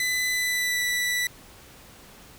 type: tone with pitch glide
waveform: sawtooth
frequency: 2004 to 1969.6 Hz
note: B6 to B6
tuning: +25 to -5 cents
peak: -20 dBFS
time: 0-1.27 s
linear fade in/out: 2 ms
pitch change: -30 cents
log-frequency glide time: 0.31-0.82 s
effects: pink hiss -49 dBFS RMS until 2.38 s